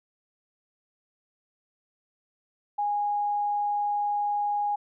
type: tone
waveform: sine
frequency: 824 Hz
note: G#5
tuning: 14 cents flat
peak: -24 dBFS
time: 2.78-4.76 s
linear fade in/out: 10 ms
effects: none